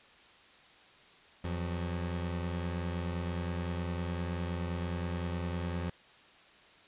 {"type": "tone pair together", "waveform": "25% pulse", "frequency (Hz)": [85.8, 181.28], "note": ["F2", "F#3"], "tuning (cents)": [-30, -35], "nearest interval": "octave + minor second", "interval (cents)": 1295, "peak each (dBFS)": [-30, -38], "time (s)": [1.44, 5.9], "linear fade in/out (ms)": 5, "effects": ["white hiss -58 dBFS RMS until 6.87 s", "resampled to 8000 Hz"]}